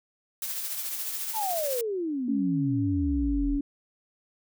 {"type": "noise with tremolo", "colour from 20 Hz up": "blue", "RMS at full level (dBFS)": -31, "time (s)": [0.42, 1.81], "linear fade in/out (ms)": 2, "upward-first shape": "triangle", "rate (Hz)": 14, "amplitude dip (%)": 45}
{"type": "exponential sweep", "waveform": "sine", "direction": "down", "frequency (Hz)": [932.3, 35.13], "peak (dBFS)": -27, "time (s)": [1.33, 3.6], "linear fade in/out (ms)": 50}
{"type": "tone with pitch glide", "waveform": "sine", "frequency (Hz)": [277.2, 283.4], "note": ["C#4", "C#4"], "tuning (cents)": [0, 38], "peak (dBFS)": -25, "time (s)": [2.28, 3.61], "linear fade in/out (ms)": 5, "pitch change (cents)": 38, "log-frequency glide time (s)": [2.72, 2.89]}
{"effects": []}